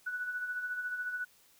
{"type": "tone with tremolo", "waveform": "sine", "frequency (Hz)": 1480, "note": "F#6", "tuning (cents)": 0, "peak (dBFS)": -32, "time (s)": [0.06, 1.25], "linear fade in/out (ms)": 10, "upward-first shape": "sine", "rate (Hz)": 14, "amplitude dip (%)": 50, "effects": ["white hiss -64 dBFS RMS until 1.59 s"]}